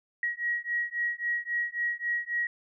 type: beating tone pair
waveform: sine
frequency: 1901 / 1904.7 Hz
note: A#6 / A#6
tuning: +33 / +37 cents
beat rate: 3.7 Hz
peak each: -31 dBFS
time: 0.23-2.47 s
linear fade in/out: 2 ms
effects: none